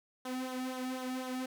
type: tone with flanger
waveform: sawtooth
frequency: 256.3 Hz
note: C4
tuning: 36 cents flat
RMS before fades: -38 dBFS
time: 0.25-1.46 s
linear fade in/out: 5 ms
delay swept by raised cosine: 0.4 to 2 ms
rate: 4 Hz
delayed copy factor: -0.7
effects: none